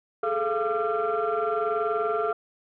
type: tone cluster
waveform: sine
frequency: 417.1 / 437.9 / 689 / 1189 / 1365 Hz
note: G#4 / A4 / F5 / D6 / F6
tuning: +7 / -8 / -24 / +21 / -40 cents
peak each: -29 / -27 / -28 / -33 / -29 dBFS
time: 0.23-2.33 s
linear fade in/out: 5 ms
effects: tanh soft clip ceiling -17 dBFS